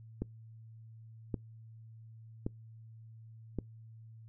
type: click train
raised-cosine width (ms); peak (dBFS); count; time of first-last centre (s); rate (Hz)
3; -21; 4; 0.22-3.587; 0.891
effects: noise-tail reverb RT60 0.2 s tail -26 dB re dry + added 112 Hz sine -50 dBFS peak until 4.28 s